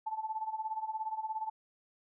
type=tone with tremolo; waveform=sine; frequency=875 Hz; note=A5; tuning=10 cents flat; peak=-31 dBFS; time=0.06-1.5 s; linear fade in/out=10 ms; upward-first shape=sine; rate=17 Hz; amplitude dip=80%; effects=none